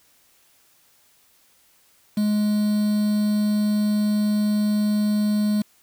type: tone with quantisation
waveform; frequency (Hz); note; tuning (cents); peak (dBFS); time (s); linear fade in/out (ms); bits
triangle; 210; G#3; +19; -16; 2.17-5.62; 5; 6
effects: white hiss -59 dBFS RMS until 5.82 s